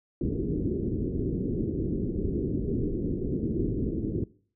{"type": "low-pass noise", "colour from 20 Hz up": "white", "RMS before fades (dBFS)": -29, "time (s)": [0.21, 4.24], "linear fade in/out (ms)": 2, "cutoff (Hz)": 400, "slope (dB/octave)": 48, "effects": ["noise-tail reverb RT60 0.5 s tail -22 dB re dry"]}